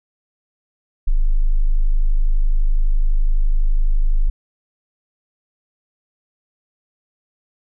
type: tone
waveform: sine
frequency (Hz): 25.96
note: G#0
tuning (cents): 0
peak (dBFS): -11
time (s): 1.07-4.3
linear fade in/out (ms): 10
effects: none